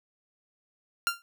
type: tone with exponential decay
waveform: sawtooth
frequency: 1388 Hz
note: F6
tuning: 11 cents flat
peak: -17 dBFS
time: 1.07-1.22 s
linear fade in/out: 0 ms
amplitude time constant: 31 ms
effects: none